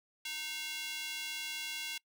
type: tone with high-pass filter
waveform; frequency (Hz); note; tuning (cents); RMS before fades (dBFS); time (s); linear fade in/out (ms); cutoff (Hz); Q
square; 307.6; D#4; -20; -40; 0.25-1.98; 5; 2700; 2.1
effects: noise-tail reverb RT60 0.1 s tail -24 dB re dry

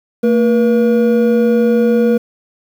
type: tone pair together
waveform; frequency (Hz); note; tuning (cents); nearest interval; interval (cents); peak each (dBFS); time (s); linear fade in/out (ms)
triangle; 226.5 / 480; A#3 / B4; -50 / -49; octave + minor second; 1301; -10; 0.23-2.18; 10
effects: 7-bit

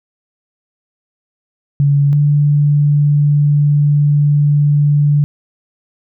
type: tone pair in turn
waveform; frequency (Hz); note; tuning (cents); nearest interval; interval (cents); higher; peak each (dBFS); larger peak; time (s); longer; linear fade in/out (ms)
sine; 142.3 / 146.13; C#3 / D3; +46 / -8; unison; 46; second; -8; neither; 1.8-2.13 / 2.13-5.24; second; 0
effects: none

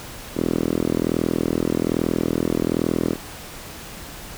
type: tone with band-pass filter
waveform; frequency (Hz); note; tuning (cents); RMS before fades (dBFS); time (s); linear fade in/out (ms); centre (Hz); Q
5% pulse; 41.2; E1; 0; -22; 0.34-3.17; 50; 300; 1.3
effects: pink hiss -37 dBFS RMS until 4.37 s

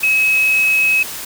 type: tone in noise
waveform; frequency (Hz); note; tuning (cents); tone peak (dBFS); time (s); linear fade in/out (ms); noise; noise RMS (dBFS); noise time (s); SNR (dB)
sine; 2561; D#7; +49; -11; 0.03-1.03; 5; white; -28; 0-1.25; +14
effects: none

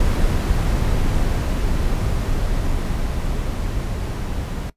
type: noise with level ramp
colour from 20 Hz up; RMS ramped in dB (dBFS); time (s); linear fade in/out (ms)
brown; -17 to -24; 0-4.7; 5
effects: noise-tail reverb RT60 0.1 s tail -19 dB re dry + resampled to 32000 Hz

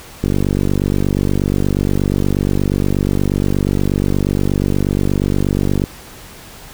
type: click train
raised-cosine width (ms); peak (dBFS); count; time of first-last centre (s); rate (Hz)
3; -3; 272; 0.24-5.839; 48.4
effects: pink hiss -37 dBFS RMS until 6.73 s

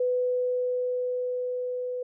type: tone with level ramp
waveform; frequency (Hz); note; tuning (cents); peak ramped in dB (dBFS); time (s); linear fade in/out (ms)
sine; 498.5; B4; +16; -22 to -29; 0-2.03; 5
effects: none

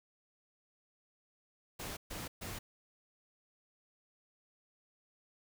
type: noise bursts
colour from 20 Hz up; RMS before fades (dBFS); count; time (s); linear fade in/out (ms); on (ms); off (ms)
pink; -43; 3; 1.79-2.59; 10; 180; 130
effects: none

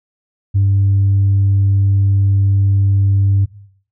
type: tone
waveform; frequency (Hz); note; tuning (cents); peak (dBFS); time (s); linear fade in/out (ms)
sine; 98.6; G2; +11; -8; 0.54-3.46; 20
effects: noise-tail reverb RT60 0.6 s tail -18 dB re dry + tanh soft clip ceiling -7 dBFS

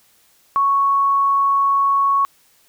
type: tone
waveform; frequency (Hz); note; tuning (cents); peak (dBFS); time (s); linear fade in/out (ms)
sine; 1108.7; C#6; 0; -13; 0.56-2.25; 0
effects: white hiss -56 dBFS RMS until 2.68 s

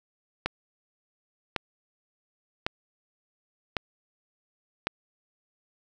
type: click train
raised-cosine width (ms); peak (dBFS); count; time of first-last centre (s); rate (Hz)
0.3; -10; 5; 0.46-4.87; 0.907
effects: none

